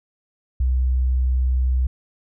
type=tone; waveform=sine; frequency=63.6 Hz; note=C2; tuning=48 cents flat; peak=-16 dBFS; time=0.6-1.87 s; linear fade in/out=5 ms; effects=none